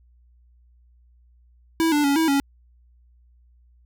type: tone with pitch steps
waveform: square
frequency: 326.6 / 294.2 / 281.1 / 323.2 / 278.7 Hz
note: E4 / D4 / C#4 / E4 / C#4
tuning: -16 / +3 / +24 / -34 / +9 cents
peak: -18 dBFS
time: 1.8-2.4 s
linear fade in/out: 0 ms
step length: 120 ms
effects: added 60 Hz sine -53 dBFS peak until 3.85 s